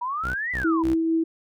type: exponential two-way sweep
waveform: sine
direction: up then down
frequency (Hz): 945 to 2031 to 945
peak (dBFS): -25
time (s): 0.01-0.83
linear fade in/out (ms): 10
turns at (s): 0.52
type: tone bursts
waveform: sawtooth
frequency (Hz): 63.3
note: B1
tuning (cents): +43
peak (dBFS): -26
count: 3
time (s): 0.23-0.95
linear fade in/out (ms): 20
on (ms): 120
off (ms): 180
type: tone with tremolo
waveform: sine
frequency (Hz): 326.2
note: E4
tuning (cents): -18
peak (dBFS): -18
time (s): 0.64-1.24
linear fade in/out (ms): 10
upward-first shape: triangle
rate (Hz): 4.4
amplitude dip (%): 30
effects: none